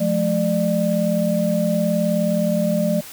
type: tone cluster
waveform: sine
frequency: 176.3 / 215.5 / 598 Hz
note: F3 / A3 / D5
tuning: +17 / -36 / +31 cents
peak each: -21 dBFS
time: 0-3.01 s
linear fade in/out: 10 ms
effects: white hiss -38 dBFS RMS until 3.12 s